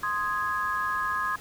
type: chord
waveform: sine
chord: Ab major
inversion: first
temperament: equal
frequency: 1046.5 / 1244.5 / 1661.2 Hz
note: C6 / Eb6 / Ab6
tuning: 0 / 0 / 0 cents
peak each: -30 dBFS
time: 0.03-1.36 s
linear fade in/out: 5 ms
effects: pink hiss -47 dBFS RMS until 1.4 s